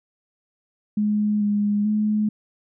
sine tone with pitch steps, 209.8 / 206.2 / 212.3 Hz, G#3 / G#3 / G#3, +18 / -12 / +38 cents, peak -18 dBFS, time 0.97-2.29 s, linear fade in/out 5 ms, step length 440 ms, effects none

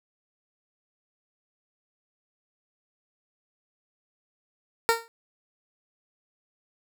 15% pulse tone with exponential decay, 459.3 Hz, A#4, 26 cents flat, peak -9 dBFS, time 4.89-5.08 s, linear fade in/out 0 ms, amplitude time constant 40 ms, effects none

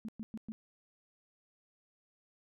sine tone bursts, 220.2 Hz, A3, 2 cents sharp, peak -38 dBFS, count 4, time 0.05-0.52 s, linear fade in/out 0 ms, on 35 ms, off 110 ms, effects none

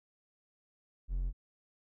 triangle tone, 44.14 Hz, F1, 19 cents sharp, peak -29 dBFS, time 1.08-1.33 s, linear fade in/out 50 ms, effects none

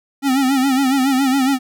square tone with vibrato, 267.1 Hz, C4, 36 cents sharp, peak -14 dBFS, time 0.22-1.59 s, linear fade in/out 50 ms, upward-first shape sine, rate 7.2 Hz, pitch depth 85 cents each way, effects none

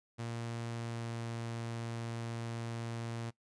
sawtooth tone with pitch glide, 116.54 to 115.87 Hz, A#2 to A#2, 0 to -10 cents, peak -34 dBFS, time 0.18-3.31 s, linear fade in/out 20 ms, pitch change -10 cents, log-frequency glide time 0.72-1.22 s, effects noise-tail reverb RT60 0.1 s tail -20 dB re dry + resampled to 22050 Hz

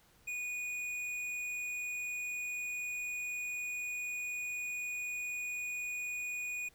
sine tone with hard clipping, 2464 Hz, D#7, 17 cents flat, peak -38 dBFS, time 0.27-6.69 s, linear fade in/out 10 ms, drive 9 dB, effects pink hiss -66 dBFS RMS until 6.74 s

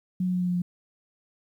sine tone with pitch steps, 183.1 / 181.84 / 180.58 / 179.33 / 178.09 / 176.86 Hz, F#3 / F#3 / F#3 / F3 / F3 / F3, -18 / -30 / -42 / +46 / +34 / +22 cents, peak -23 dBFS, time 0.2-0.62 s, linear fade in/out 5 ms, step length 70 ms, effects 10-bit

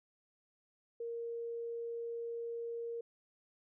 sine tone, 466.2 Hz, A#4, in tune, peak -38 dBFS, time 1-3.01 s, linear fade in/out 5 ms, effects none

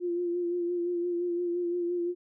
sine tone with vibrato, 349.2 Hz, F4, in tune, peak -27 dBFS, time 0-2.15 s, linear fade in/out 50 ms, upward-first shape sine, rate 5.8 Hz, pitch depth 30 cents each way, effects none

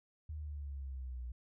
sine exponential sweep, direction down, 77.9 to 59.8 Hz, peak -40 dBFS, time 0.29-1.32 s, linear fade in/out 5 ms, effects none

